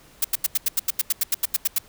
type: noise bursts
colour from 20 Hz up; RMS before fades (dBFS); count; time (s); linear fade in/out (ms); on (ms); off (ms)
blue; -20; 15; 0.22-1.785; 5; 25; 85
effects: pink hiss -52 dBFS RMS until 1.88 s